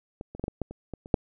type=clicks; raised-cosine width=2 ms; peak=-23 / -26 / -25 / -16 / -18 / -15 / -26 / -22 / -29 / -6 dBFS; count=10; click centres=0.211 / 0.35 / 0.396 / 0.44 / 0.481 / 0.617 / 0.71 / 0.937 / 1.059 / 1.142 s; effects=none

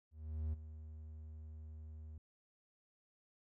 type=tone with ADSR envelope; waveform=triangle; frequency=77.8 Hz; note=D#2; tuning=in tune; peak=-33 dBFS; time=0.11-2.18 s; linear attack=420 ms; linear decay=18 ms; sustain=-13 dB; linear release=3 ms; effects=none

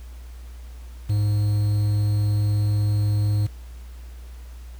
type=tone with quantisation; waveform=triangle; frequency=103.83 Hz; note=G#2; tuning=in tune; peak=-16 dBFS; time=1.09-3.47 s; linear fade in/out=10 ms; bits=7; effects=added 60 Hz sine -36 dBFS peak until 4.79 s + pink hiss -53 dBFS RMS until 4.79 s

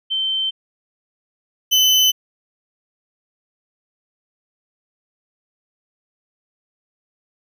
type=tone pair in turn; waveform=sine / 35% pulse; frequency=3100 / 3029 Hz; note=G7 / F#7; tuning=-20 / +40 cents; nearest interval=unison; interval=40 cents; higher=first; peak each=-18 / -10 dBFS; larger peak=second; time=0.1-0.51 / 1.71-2.12 s; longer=neither; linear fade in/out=20 ms; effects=none

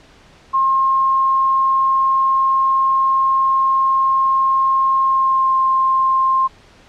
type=tone with pitch glide; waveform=sine; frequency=1068 to 1057 Hz; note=C6 to C6; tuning=+35 to +17 cents; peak=-12 dBFS; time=0.53-6.48 s; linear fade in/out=20 ms; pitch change=-18 cents; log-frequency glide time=5.03-5.55 s; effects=pink hiss -47 dBFS RMS until 6.88 s + low-pass 5000 Hz 12 dB/octave

